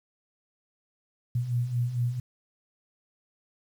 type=beating tone pair; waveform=sine; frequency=118.2 / 122.6 Hz; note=A#2 / B2; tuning=+24 / -12 cents; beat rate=4.4 Hz; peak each=-32 / -26 dBFS; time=1.35-2.2 s; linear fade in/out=5 ms; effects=9-bit